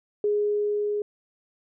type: tone with level ramp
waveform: sine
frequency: 415.3 Hz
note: G#4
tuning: in tune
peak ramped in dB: -20 to -24 dBFS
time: 0.24-1.02 s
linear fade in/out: 2 ms
effects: none